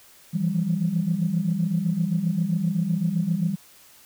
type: tone cluster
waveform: sine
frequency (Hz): 163.5 / 171.2 / 198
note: E3 / F3 / G3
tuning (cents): -14 / -34 / +18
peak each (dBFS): -25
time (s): 0.33-3.56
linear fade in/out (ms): 20
effects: tanh soft clip ceiling -12 dBFS + white hiss -52 dBFS RMS until 4.05 s